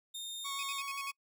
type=tone; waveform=sawtooth; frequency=3656 Hz; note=A#7; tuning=34 cents flat; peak=-37 dBFS; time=0.14-0.81 s; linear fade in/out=10 ms
type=tone with vibrato; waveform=sawtooth; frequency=1108.7 Hz; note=C#6; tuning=in tune; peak=-35 dBFS; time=0.44-1.12 s; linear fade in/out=20 ms; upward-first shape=sine; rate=7.9 Hz; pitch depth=15 cents each way
type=tone bursts; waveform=40% pulse; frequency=2509 Hz; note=D#7; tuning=14 cents sharp; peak=-38 dBFS; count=6; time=0.59-1.109 s; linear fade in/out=2 ms; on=39 ms; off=57 ms
effects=noise-tail reverb RT60 0.1 s tail -26 dB re dry